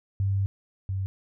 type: tone pair in turn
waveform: sine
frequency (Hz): 98 / 96.04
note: G2 / G2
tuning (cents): 0 / -35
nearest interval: unison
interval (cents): 35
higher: first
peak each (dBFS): -22 / -26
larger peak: first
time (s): 0.2-0.46 / 0.89-1.06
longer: first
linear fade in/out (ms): 0
effects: none